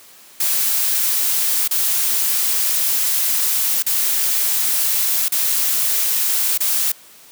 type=noise with dropouts; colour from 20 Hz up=blue; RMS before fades=-18 dBFS; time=0.4-6.92 s; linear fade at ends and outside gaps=5 ms; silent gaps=1.678-1.709 / 3.825-3.863 / 5.284-5.32 / 6.577-6.604 s; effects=white hiss -45 dBFS RMS until 7.31 s + high-pass 150 Hz 12 dB/octave